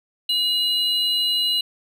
triangle tone pair together, 2887 / 4006 Hz, F#7 / B7, -43 / +24 cents, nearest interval tritone, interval 567 cents, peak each -20 dBFS, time 0.29-1.61 s, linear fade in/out 5 ms, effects none

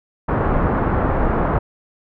pink low-pass noise, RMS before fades -18 dBFS, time 0.28-1.59 s, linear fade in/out 10 ms, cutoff 1400 Hz, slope 24 dB/octave, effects none

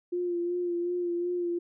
sine tone with vibrato, 350.3 Hz, F4, 5 cents sharp, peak -27 dBFS, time 0.12-1.59 s, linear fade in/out 10 ms, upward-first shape sine, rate 2.7 Hz, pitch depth 28 cents each way, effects none

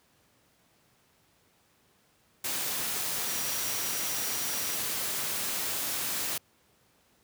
sine tone in noise, 5780 Hz, F#8, 41 cents flat, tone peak -39 dBFS, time 3.27-4.76 s, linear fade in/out 5 ms, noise white, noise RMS -32 dBFS, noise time 2.44-6.38 s, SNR -10 dB, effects pink hiss -66 dBFS RMS until 7.23 s + high-pass 80 Hz 12 dB/octave

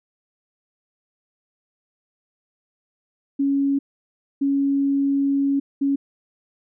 sine tone bursts at uneven times, 277.8 Hz, C#4, 4 cents sharp, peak -17 dBFS, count 3, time 3.39-3.79 / 4.41-5.6 / 5.81-5.96 s, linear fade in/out 10 ms, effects none

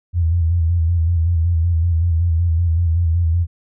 sine tone with vibrato, 84 Hz, E2, 33 cents sharp, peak -13 dBFS, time 0.13-3.47 s, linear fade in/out 50 ms, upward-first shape square, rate 5.3 Hz, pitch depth 54 cents each way, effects none

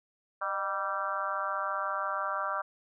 harmonic tone with a mistuned harmonic, 194.7 Hz, G3, 12 cents flat, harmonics 3 / 4 / 5 / 6 / 7 / 8, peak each -38 / -40 / -39 / -34 / -35 / -40 dBFS, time 0.41-2.62 s, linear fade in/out 10 ms, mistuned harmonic 3, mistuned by +68 cents, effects none

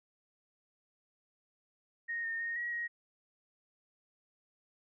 sine tone with pitch steps, 1861 / 1829 / 1854 / 1907 / 1887 Hz, A#6 / A#6 / A#6 / A#6 / A#6, -3 / -33 / -10 / +39 / +21 cents, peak -34 dBFS, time 2.08-2.88 s, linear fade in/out 20 ms, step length 160 ms, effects none

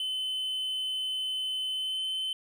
triangle tone with pitch glide, 3044 to 3063 Hz, F#7 to G7, +48 to -41 cents, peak -28 dBFS, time 0-2.33 s, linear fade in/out 2 ms, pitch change +11 cents, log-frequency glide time 1.71-2.06 s, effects none

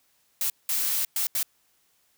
blue noise bursts at uneven times, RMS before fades -26 dBFS, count 4, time 0.41-0.5 / 0.69-1.05 / 1.16-1.27 / 1.35-1.43 s, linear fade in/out 2 ms, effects white hiss -67 dBFS RMS until 2.17 s

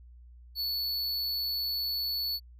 square tone, 4435 Hz, C#8, in tune, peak -30 dBFS, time 0.55-2.4 s, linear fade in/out 50 ms, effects added 60 Hz sine -49 dBFS peak until 2.59 s

